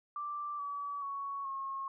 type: tone with pitch steps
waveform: sine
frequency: 1174.7 / 1143.9 / 1113.9 / 1084.7 Hz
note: D6 / D6 / C#6 / C#6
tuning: 0 / -46 / +8 / -38 cents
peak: -36 dBFS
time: 0.16-1.88 s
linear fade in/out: 2 ms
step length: 430 ms
effects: none